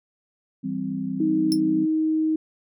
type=chord; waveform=sine; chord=C major; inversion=first; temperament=equal; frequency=164.81 / 196 / 261.6 Hz; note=E3 / G3 / C4; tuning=0 / 0 / 0 cents; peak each=-33 / -29 / -28 dBFS; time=0.63-1.86 s; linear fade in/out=20 ms
type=tone; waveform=sine; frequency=314.5 Hz; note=D#4; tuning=19 cents sharp; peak=-19 dBFS; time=1.2-2.36 s; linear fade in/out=5 ms
type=tone with exponential decay; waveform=sawtooth; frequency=5340 Hz; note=E8; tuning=22 cents sharp; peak=-19 dBFS; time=1.52-1.6 s; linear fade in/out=0 ms; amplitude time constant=16 ms
effects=none